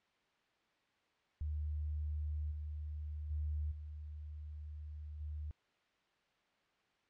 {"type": "tone with level steps", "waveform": "sine", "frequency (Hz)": 75.5, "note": "D2", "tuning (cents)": 48, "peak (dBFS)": [-36, -40, -35, -44, -40], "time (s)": [1.41, 5.51], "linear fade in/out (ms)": 0, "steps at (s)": [2.51, 3.3, 3.71, 5.2], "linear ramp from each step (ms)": 10, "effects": ["white hiss -75 dBFS RMS until 7.09 s", "low-pass 3000 Hz 12 dB/octave"]}